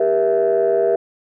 sine chord, E diminished, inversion first, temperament just, 395.6 / 474.7 / 659.3 Hz, G4 / Bb4 / E5, +16 / +31 / 0 cents, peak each -17 dBFS, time 0-0.96 s, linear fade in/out 5 ms, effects tanh soft clip ceiling -8 dBFS

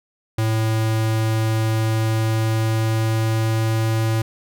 square tone with pitch glide, 110.8 to 111.7 Hz, A2 to A2, +13 to +27 cents, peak -18 dBFS, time 0.38-4.22 s, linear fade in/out 5 ms, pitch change +14 cents, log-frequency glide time 1.7-4.09 s, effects none

